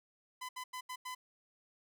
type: tone bursts at uneven times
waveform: sawtooth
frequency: 1010 Hz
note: B5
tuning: 39 cents sharp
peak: -37 dBFS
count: 5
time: 0.41-0.49 / 0.56-0.64 / 0.73-0.81 / 0.89-0.96 / 1.05-1.15 s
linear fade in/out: 10 ms
effects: none